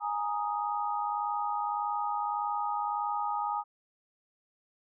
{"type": "chord", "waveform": "sine", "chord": "Ab suspended second", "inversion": "none", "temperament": "equal", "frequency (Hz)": [830.6, 932.3, 1244.5], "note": ["Ab5", "Bb5", "Eb6"], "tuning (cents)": [0, 0, 0], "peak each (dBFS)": [-32, -35, -34], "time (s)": [0, 3.64], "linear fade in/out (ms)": 50, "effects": []}